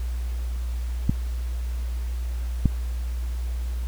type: clicks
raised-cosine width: 5 ms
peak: -6 dBFS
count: 2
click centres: 1.095 / 2.657 s
effects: added 60 Hz sine -25 dBFS peak until 3.87 s + pink hiss -47 dBFS RMS until 3.87 s